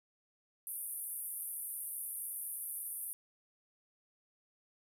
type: band-pass noise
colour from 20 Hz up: pink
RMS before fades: -42 dBFS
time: 0.67-3.13 s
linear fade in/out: 0 ms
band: 9300 to 14000 Hz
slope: 96 dB/octave
effects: none